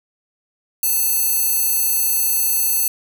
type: tone with high-pass filter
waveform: square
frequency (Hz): 885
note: A5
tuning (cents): +10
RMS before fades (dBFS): -18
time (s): 0.83-2.88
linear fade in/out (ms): 2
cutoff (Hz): 11000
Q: 0.78
effects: none